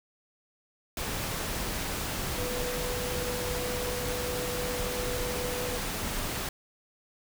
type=tone in noise; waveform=sine; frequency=494.3 Hz; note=B4; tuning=1 cent sharp; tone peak=-34 dBFS; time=2.38-5.78 s; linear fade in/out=2 ms; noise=pink; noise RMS=-33 dBFS; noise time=0.97-6.49 s; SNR=-4 dB; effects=none